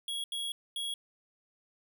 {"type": "tone bursts at uneven times", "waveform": "square", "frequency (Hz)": 3322, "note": "G#7", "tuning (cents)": 0, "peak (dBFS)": -34, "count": 3, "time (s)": [[0.08, 0.24], [0.32, 0.52], [0.76, 0.94]], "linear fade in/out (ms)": 2, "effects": []}